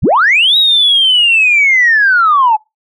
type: linear two-way sweep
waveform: sine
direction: up then down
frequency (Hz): 31 to 3848 to 831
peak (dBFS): -5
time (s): 0.02-2.57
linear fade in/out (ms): 20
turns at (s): 0.57
effects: noise-tail reverb RT60 0.2 s tail -24 dB re dry + tanh soft clip ceiling -1 dBFS